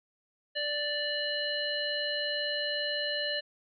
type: harmonic tone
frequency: 587.3 Hz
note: D5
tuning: in tune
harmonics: 1 / 3 / 5 / 7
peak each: -35 / -35 / -35 / -35 dBFS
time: 0.55-3.41 s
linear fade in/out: 20 ms
effects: none